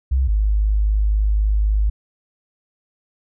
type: tone pair in turn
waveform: sine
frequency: 65.41 / 51.92 Hz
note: C2 / G#1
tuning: 0 / 0 cents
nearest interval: major third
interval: 400 cents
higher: first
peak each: -14 / -14 dBFS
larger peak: neither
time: 0.11-0.28 / 0.28-1.9 s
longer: second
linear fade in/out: 10 ms
effects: none